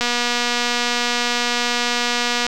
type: click train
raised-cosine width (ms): 0.2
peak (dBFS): -3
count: 593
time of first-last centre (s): 0.01-2.466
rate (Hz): 241
effects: none